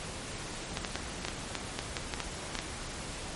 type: clicks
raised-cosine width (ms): 0.2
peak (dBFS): -14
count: 12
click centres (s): 0.772 / 0.848 / 0.956 / 1.25 / 1.284 / 1.553 / 1.79 / 1.968 / 2.138 / 2.203 / 2.553 / 2.589
effects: pink hiss -40 dBFS RMS until 3.35 s + MP3 48 kbps